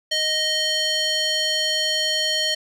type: tone with band-pass filter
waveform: square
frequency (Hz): 622.3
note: D#5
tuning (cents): 0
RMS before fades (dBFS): -22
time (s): 0.11-2.55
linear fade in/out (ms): 10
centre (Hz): 3900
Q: 2.4
effects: none